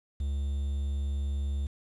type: tone with quantisation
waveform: triangle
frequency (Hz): 70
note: C#2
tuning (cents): +18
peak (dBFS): -26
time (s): 0.2-1.67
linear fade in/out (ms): 5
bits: 9
effects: resampled to 24000 Hz